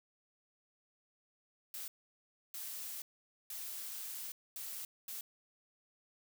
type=noise bursts at uneven times; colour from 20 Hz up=blue; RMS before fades=-44 dBFS; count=5; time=1.74-1.88 / 2.54-3.02 / 3.5-4.32 / 4.56-4.85 / 5.08-5.21 s; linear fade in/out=2 ms; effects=none